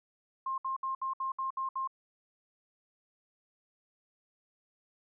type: tone bursts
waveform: sine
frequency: 1062 Hz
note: C6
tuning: 25 cents sharp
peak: -31 dBFS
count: 8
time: 0.46-1.875 s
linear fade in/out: 5 ms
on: 120 ms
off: 65 ms
effects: none